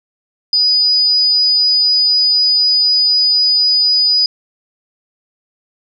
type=tone; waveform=sine; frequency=4952 Hz; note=D#8; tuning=9 cents flat; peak=-9 dBFS; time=0.53-4.26 s; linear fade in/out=2 ms; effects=none